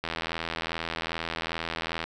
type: click train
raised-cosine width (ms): 0.3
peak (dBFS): -14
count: 166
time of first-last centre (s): 0.04-2.04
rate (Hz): 82.5
effects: none